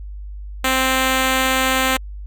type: tone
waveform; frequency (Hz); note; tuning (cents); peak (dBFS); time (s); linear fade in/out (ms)
5% pulse; 261.6; C4; 0; -4; 0.64-1.97; 5
effects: added 50 Hz sine -29 dBFS peak until 2.26 s + Opus 48 kbps